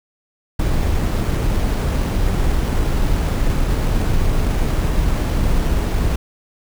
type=noise with sample-and-hold; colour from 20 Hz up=brown; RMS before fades=-17 dBFS; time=0.59-6.16 s; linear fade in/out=5 ms; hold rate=8820 Hz; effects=none